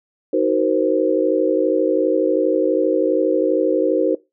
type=chord; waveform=sine; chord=C half-diminished seventh; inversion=first; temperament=just; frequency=314 / 376.7 / 470.9 / 523.3 Hz; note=Eb4 / Gb4 / Bb4 / C5; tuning=+16 / +31 / +18 / 0 cents; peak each=-20 dBFS; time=0.33-4.15 s; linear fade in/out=5 ms; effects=noise-tail reverb RT60 0.2 s tail -19 dB re dry